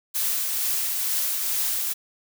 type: noise with tremolo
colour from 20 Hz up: blue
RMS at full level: -24 dBFS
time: 0.14-1.94 s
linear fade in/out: 20 ms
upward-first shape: triangle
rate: 2.2 Hz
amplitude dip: 30%
effects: none